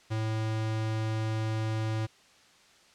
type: tone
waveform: square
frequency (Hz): 110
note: A2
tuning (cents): 0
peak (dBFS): -29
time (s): 0.1-2.07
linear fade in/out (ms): 20
effects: white hiss -59 dBFS RMS until 2.94 s + low-pass 6000 Hz 12 dB/octave